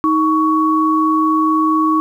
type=tone pair together; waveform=sine; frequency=314.7 / 1118.9 Hz; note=D#4 / C#6; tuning=+20 / +16 cents; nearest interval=octave + minor seventh; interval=2196 cents; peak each=-14 dBFS; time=0.04-2 s; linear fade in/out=0 ms; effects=8-bit